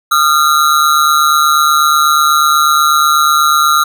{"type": "ring-modulated tone", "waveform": "square", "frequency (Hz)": 1298, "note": "E6", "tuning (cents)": -27, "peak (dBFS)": -5, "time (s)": [0.11, 3.84], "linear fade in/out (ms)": 10, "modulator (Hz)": 74.1, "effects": []}